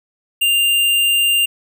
square tone, 2794 Hz, F7, in tune, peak -13 dBFS, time 0.41-1.46 s, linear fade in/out 10 ms, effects none

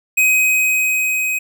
square tone with level ramp, 2520 Hz, D#7, 21 cents sharp, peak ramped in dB -11 to -18 dBFS, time 0.17-1.39 s, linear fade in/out 10 ms, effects none

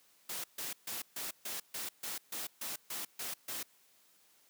white noise bursts, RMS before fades -40 dBFS, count 12, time 0.29-3.63 s, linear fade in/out 5 ms, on 150 ms, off 140 ms, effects white hiss -67 dBFS RMS until 4.49 s + high-pass 150 Hz 12 dB/octave

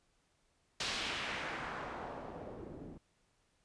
white noise with low-pass filter sweep, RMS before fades -42 dBFS, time 0.8-2.98 s, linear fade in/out 5 ms, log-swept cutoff 4600 to 270 Hz, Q 1.3, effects pink hiss -75 dBFS RMS until 3.64 s + resampled to 22050 Hz

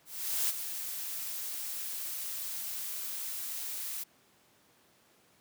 blue noise with ADSR envelope, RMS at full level -29 dBFS, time 0.05-4.04 s, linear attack 440 ms, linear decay 26 ms, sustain -9 dB, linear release 13 ms, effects pink hiss -65 dBFS RMS until 5.4 s + high-pass 150 Hz 12 dB/octave

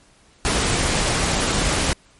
pink noise, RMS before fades -20 dBFS, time 0.45-1.93 s, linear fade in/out 0 ms, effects pink hiss -54 dBFS RMS until 2.19 s + MP3 48 kbps

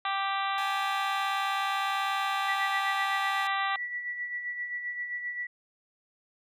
harmonic tone, 392 Hz, G4, in tune, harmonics 2 / 3 / 4 / 5 / 6 / 7 / 8 / 9 / 10, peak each -32 / -31 / -38 / -38 / -41 / -42 / -44 / -41 / -42 dBFS, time 0.05-3.76 s, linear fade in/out 2 ms
sawtooth tone with pitch glide, 843 to 848.4 Hz, G#5 to G#5, +26 to +37 cents, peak -34 dBFS, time 0.58-3.47 s, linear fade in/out 0 ms, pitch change +11 cents, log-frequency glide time 1.42-3.02 s
sine tone with tremolo, 1952 Hz, B6, 21 cents flat, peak -30 dBFS, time 2.48-5.47 s, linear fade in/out 5 ms, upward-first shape sine, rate 7.6 Hz, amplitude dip 50%
effects none

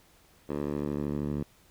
10% pulse tone with band-pass filter sweep, 72.9 Hz, D2, 12 cents flat, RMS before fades -32 dBFS, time 0.49-1.43 s, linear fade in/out 5 ms, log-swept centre 420 to 180 Hz, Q 0.85, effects pink hiss -61 dBFS RMS until 1.7 s

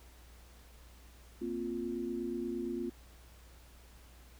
sine chord, Bb suspended second, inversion none, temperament equal, 233.1 / 261.6 / 349.2 Hz, Bb3 / C4 / F4, 0 / 0 / 0 cents, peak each -40 / -40 / -37 dBFS, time 1.41-2.9 s, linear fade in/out 10 ms, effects added 60 Hz sine -55 dBFS peak until 4.39 s + pink hiss -61 dBFS RMS until 4.39 s

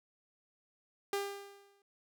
sawtooth tone with exponential decay, 400 Hz, G4, 35 cents sharp, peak -27 dBFS, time 1.13-1.82 s, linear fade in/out 2 ms, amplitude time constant 150 ms, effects none

